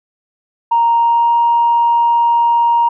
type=tone with pitch glide; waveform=sine; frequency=932.3 to 938.8 Hz; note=A#5 to A#5; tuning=0 to +12 cents; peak=-8 dBFS; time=0.71-2.89 s; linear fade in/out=10 ms; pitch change=+12 cents; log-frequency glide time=0.95-1.36 s; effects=tanh soft clip ceiling -4 dBFS